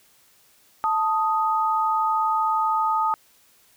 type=tone pair together; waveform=sine; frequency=880.7 / 1248 Hz; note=A5 / D#6; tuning=+1 / +5 cents; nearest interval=tritone; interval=604 cents; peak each=-22 dBFS; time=0.84-3.14 s; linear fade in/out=0 ms; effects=white hiss -58 dBFS RMS until 3.76 s